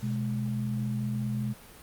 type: tone pair together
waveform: sine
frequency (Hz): 124.75 / 209.8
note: B2 / G#3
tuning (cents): +18 / +18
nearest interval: major sixth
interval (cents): 900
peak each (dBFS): -30 / -31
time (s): 0.02-1.54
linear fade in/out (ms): 20
effects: pink hiss -50 dBFS RMS until 1.82 s + Opus 48 kbps